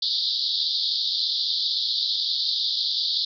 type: band-pass noise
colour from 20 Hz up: pink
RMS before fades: -25 dBFS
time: 0.02-3.25 s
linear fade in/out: 5 ms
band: 3500 to 4900 Hz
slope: 96 dB/octave
effects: none